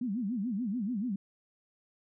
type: tone with vibrato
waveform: sine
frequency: 221.7 Hz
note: A3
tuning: 13 cents sharp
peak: -30 dBFS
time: 0.01-1.16 s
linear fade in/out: 5 ms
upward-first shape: sine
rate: 6.9 Hz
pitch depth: 260 cents each way
effects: none